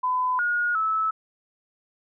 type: tone with pitch steps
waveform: sine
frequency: 1008 / 1438 / 1304 Hz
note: B5 / F#6 / E6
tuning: +35 / -50 / -19 cents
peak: -21 dBFS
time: 0.03-1.11 s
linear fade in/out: 10 ms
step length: 360 ms
effects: none